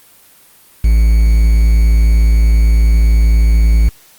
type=tone with quantisation; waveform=triangle; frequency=55 Hz; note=A1; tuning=in tune; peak=-4 dBFS; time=0.84-3.89 s; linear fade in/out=5 ms; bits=5; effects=white hiss -45 dBFS RMS until 4.18 s + Opus 32 kbps